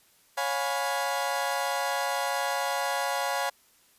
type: chord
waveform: 30% pulse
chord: C# dominant seventh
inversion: none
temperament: equal with one note detuned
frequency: 554.4 / 710.7 / 830.6 / 987.8 Hz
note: C#5 / E#5 / G#5 / B5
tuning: 0 / +30 / 0 / 0 cents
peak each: -30 / -30 / -29 / -31 dBFS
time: 0.37-3.5 s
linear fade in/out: 10 ms
effects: white hiss -62 dBFS RMS until 3.98 s + resampled to 32000 Hz